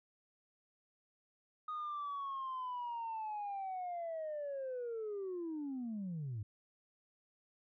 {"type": "linear sweep", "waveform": "sine", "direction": "down", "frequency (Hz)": [1244.5, 98], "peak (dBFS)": -37, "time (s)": [1.68, 6.43], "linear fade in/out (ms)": 5, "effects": ["tanh soft clip ceiling -36 dBFS"]}